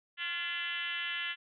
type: tone with frequency modulation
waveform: sine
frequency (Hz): 2371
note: D7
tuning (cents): +16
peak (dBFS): -33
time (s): 0.17-1.36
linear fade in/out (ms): 50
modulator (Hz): 326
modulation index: 2.8
effects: none